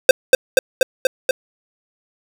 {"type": "tone with echo", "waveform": "square", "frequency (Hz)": 520, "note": "C5", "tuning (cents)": -11, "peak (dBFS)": -3, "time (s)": [0.09, 0.11], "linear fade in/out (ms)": 2, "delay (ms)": 240, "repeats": 5, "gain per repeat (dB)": -2, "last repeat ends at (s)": 1.31, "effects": []}